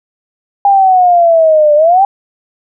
sine exponential two-way sweep, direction down then up, 808 to 587.3 to 808 Hz, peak -4 dBFS, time 0.65-2.05 s, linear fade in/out 2 ms, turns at 1.75 s, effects none

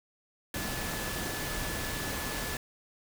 sine tone in noise, 1727 Hz, A6, 33 cents flat, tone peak -42 dBFS, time 0.54-2.57 s, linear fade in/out 2 ms, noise pink, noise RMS -35 dBFS, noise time 0.54-2.57 s, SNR -10 dB, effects none

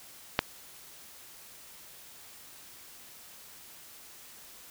click, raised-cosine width 0.3 ms, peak -6 dBFS, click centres 0.391 s, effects white hiss -51 dBFS RMS until 4.7 s

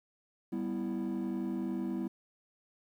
triangle chord, E minor, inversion first, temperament equal, 196 / 246.9 / 329.6 Hz, G3 / B3 / E4, 0 / 0 / 0 cents, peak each -34 dBFS, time 0.52-2.08 s, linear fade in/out 10 ms, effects tanh soft clip ceiling -26 dBFS + 11-bit

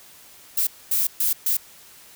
violet noise bursts at uneven times, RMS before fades -21 dBFS, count 4, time 0.57-0.67 / 0.91-1.07 / 1.2-1.33 / 1.46-1.57 s, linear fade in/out 5 ms, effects white hiss -48 dBFS RMS until 2.15 s

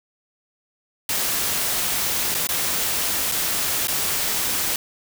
white noise with dropouts, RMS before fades -23 dBFS, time 1.09-4.76 s, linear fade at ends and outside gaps 2 ms, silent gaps 2.344-2.348 / 2.471-2.489 / 3.316-3.32 / 3.872-3.882 s, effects none

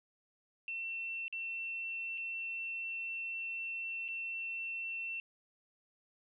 sine tone with dropouts, 2698 Hz, E7, 40 cents sharp, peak -37 dBFS, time 0.68-5.2 s, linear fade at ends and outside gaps 1 ms, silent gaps 1.281-1.326 / 2.176-2.179 / 4.081-4.086 s, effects none

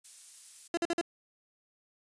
violet noise, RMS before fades -45 dBFS, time 0.04-0.68 s, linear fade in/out 10 ms
30% pulse tone bursts, 339.9 Hz, F4, 47 cents flat, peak -25 dBFS, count 4, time 0.74-1.013 s, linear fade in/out 2 ms, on 33 ms, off 47 ms
effects resampled to 22050 Hz

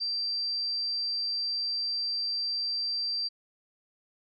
sine tone, 4699 Hz, D8, in tune, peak -28 dBFS, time 0-3.29 s, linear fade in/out 20 ms, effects none

